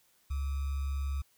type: tone with sample-and-hold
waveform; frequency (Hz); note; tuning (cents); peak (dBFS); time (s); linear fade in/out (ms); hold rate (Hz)
sine; 69.3; C#2; 0; -30; 0.3-1.22; 10; 1225
effects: white hiss -68 dBFS RMS until 1.37 s